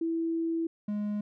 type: tone pair in turn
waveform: sine / triangle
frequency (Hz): 329.6 / 208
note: E4 / G#3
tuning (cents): 0 / +3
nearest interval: minor sixth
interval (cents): 797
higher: first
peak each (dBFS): -27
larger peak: neither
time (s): 0.01-0.67 / 0.88-1.21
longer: first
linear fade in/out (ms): 5
effects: none